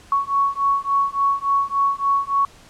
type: beating tone pair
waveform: sine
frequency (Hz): 1111 / 1114.5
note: C#6 / C#6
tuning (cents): +4 / +9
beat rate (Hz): 3.5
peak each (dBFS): -20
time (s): 0.12-2.45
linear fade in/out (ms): 2
effects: pink hiss -48 dBFS RMS until 2.69 s + low-pass 9000 Hz 12 dB/octave